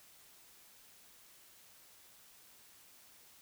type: silence
effects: white hiss -61 dBFS RMS until 3.41 s